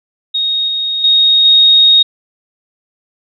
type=tone with level steps; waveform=sine; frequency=3736 Hz; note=A#7; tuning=3 cents sharp; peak=-12 / -14 / -6 / -4 dBFS; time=0.34-2.03 s; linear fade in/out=10 ms; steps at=0.68 / 1.04 / 1.45 s; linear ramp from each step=2 ms; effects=none